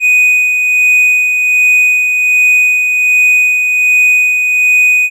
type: tone with tremolo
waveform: triangle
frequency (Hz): 2489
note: D#7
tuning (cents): 0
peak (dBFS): -3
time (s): 0-5.1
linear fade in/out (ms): 50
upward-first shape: sine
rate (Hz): 1.3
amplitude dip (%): 40
effects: none